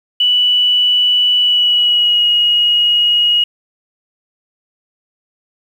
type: tone with pitch glide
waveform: sine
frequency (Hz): 2960 to 2889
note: F#7 to F#7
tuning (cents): 0 to -42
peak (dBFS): -9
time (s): 0.2-3.44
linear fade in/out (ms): 5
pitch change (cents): -42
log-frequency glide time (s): 1.38-2.27
effects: 7-bit